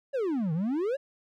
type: exponential two-way sweep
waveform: triangle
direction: down then up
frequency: 580 to 151 to 580 Hz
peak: -24 dBFS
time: 0.13-0.97 s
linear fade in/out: 20 ms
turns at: 0.53 s
effects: none